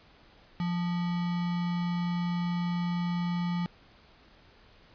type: tone with sample-and-hold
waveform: sine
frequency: 174.61 Hz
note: F3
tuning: in tune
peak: -27 dBFS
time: 0.6-3.66 s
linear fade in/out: 0 ms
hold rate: 1050 Hz
effects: pink hiss -58 dBFS RMS until 4.94 s + resampled to 11025 Hz